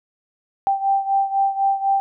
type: beating tone pair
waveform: sine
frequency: 784 / 788 Hz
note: G5 / G5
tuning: 0 / +9 cents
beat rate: 4 Hz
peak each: -18 / -22 dBFS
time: 0.67-2 s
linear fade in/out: 0 ms
effects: none